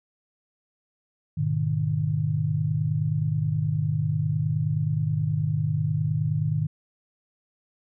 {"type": "tone cluster", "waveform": "sine", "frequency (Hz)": [103.2, 122.6, 152.3], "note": ["G#2", "B2", "D#3"], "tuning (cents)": [-10, -12, -37], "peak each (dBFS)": [-28, -29, -24], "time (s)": [1.37, 6.67], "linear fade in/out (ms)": 10, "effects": []}